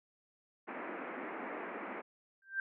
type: band-pass noise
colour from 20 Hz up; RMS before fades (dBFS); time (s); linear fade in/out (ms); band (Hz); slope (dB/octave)
pink; -43; 0.67-2.02; 20; 220 to 2300; 48
type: tone with exponential growth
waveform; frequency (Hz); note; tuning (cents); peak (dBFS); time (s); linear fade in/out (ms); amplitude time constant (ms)
sine; 1573; G6; +6; -29; 2.42-2.6; 2; 38
effects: none